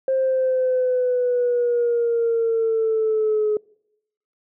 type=linear sweep; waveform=sine; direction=down; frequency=530 to 422.5 Hz; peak=-16 dBFS; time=0.08-3.57 s; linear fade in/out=2 ms; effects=noise-tail reverb RT60 0.8 s tail -26 dB re dry + tanh soft clip ceiling -13 dBFS